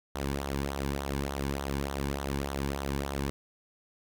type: tone with flanger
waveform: sawtooth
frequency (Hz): 69.5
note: C#2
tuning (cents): +5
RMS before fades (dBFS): -33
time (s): 0.15-3.3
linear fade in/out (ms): 0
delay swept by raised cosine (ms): 0.4 to 1.6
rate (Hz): 3.4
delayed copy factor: -0.65
effects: none